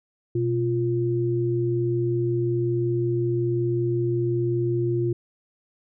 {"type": "tone pair together", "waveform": "sine", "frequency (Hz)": [123.28, 348.7], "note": ["B2", "F4"], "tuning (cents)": [-3, -3], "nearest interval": "octave + tritone", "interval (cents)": 1800, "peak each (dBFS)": [-24, -23], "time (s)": [0.35, 5.13], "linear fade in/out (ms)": 5, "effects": []}